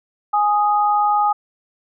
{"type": "tone pair together", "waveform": "sine", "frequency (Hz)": [830.6, 1244.5], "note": ["G#5", "D#6"], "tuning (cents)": [0, 0], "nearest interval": "perfect fifth", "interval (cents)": 700, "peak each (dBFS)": [-15, -19], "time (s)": [0.33, 1.33], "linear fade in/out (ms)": 10, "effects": []}